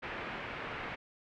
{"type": "low-pass noise", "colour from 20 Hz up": "white", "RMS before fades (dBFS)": -41, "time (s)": [0.02, 0.96], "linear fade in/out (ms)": 20, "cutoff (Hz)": 2400, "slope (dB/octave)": 24, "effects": []}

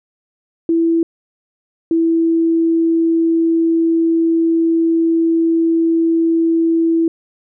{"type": "tone pair in turn", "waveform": "sine", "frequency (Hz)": [331.5, 329.7], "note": ["E4", "E4"], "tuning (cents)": [10, 0], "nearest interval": "unison", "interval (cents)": 10, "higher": "first", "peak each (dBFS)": -11, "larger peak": "neither", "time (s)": [[0.69, 1.03], [1.91, 7.08]], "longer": "second", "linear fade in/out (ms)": 2, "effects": []}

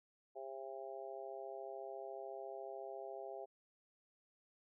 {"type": "harmonic tone", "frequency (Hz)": 134, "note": "C3", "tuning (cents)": 42, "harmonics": [3, 4, 5, 6], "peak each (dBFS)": [-50, -51, -49, -53], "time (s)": [0.35, 3.46], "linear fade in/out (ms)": 20, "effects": []}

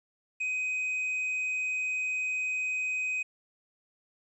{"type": "tone", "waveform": "triangle", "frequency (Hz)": 2512, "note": "D#7", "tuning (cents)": 16, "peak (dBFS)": -27, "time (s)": [0.4, 3.23], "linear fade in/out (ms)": 10, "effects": ["resampled to 24000 Hz", "11-bit"]}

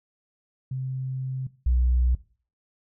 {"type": "tone pair in turn", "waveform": "sine", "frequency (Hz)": [130.81, 61.73], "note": ["C3", "B1"], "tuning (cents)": [0, 0], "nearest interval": "octave + minor second", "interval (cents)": 1300, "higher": "first", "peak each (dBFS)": [-27, -17], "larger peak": "second", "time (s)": [[0.71, 1.47], [1.66, 2.15]], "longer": "first", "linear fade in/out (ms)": 5, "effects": ["noise-tail reverb RT60 0.4 s tail -18 dB re dry", "tanh soft clip ceiling -15 dBFS"]}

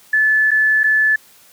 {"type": "tone with dropouts", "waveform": "sine", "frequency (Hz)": 1735, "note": "A6", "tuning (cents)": -25, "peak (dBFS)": -11, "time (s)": [0.13, 1.16], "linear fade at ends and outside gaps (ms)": 5, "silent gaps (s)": [[0.508, 0.514], [0.834, 0.84]], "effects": ["white hiss -48 dBFS RMS until 1.52 s", "high-pass 80 Hz 12 dB/octave"]}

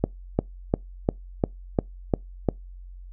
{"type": "click train", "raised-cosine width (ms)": 2, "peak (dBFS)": -6, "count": 8, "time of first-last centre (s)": [0.04, 2.488], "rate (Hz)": 2.86, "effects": ["noise-tail reverb RT60 0.2 s tail -26 dB re dry", "added 45 Hz sine -39 dBFS peak until 3.12 s"]}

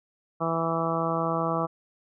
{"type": "harmonic tone", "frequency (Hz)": 164.81, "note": "E3", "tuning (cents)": 0, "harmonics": [1, 2, 3, 4, 5, 6, 7, 8], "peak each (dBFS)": [-31, -33, -32, -31, -34, -36, -30, -36], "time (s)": [0.4, 1.67], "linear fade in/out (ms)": 20, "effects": []}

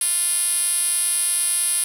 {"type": "tone with band-pass filter", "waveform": "5% pulse", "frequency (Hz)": 349.2, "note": "F4", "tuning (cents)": 0, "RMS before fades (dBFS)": -21, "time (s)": [0.01, 1.84], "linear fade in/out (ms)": 2, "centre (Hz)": 10000, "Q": 5.7, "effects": ["7-bit"]}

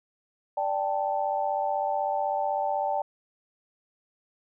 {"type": "chord", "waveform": "sine", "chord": "D suspended fourth", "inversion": "none", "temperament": "equal", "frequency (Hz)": [587.3, 784, 880], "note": ["D5", "G5", "A5"], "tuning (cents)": [0, 0, 0], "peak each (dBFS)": [-30, -28, -30], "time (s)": [0.57, 3.02], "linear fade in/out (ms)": 5, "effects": []}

